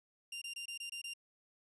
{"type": "tone bursts", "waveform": "sawtooth", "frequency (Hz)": 2787, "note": "F7", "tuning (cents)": -4, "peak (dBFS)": -38, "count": 7, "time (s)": [0.32, 1.137], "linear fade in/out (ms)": 5, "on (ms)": 97, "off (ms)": 23, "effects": ["resampled to 24000 Hz"]}